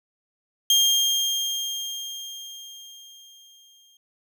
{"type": "tone with exponential decay", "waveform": "30% pulse", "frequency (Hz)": 3211, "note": "G7", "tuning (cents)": 41, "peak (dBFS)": -12, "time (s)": [0.7, 3.97], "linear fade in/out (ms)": 2, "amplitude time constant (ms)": 710, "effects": []}